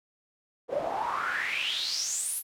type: noise with band-pass filter sweep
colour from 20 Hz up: pink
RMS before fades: -31 dBFS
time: 0.68-2.43 s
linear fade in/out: 50 ms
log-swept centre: 480 to 12000 Hz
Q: 7.5
effects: none